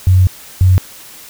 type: tone pair in turn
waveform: sine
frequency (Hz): 92.5 / 92.5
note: F#2 / F#2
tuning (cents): 0 / 0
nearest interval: unison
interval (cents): 0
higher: neither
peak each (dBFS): -5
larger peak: neither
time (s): 0.07-0.27 / 0.61-0.78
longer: first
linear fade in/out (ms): 0
effects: white hiss -36 dBFS RMS until 1.29 s